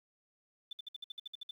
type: tone bursts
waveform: sine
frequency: 3520 Hz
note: A7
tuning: in tune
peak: -40 dBFS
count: 11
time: 0.71-1.51 s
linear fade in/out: 5 ms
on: 20 ms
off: 58 ms
effects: 11-bit